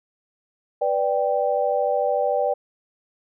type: chord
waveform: sine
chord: G major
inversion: first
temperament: equal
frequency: 493.9 / 587.3 / 784 Hz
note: B4 / D5 / G5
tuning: 0 / 0 / 0 cents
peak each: -24 / -22 / -24 dBFS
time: 0.81-2.54 s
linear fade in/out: 10 ms
effects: none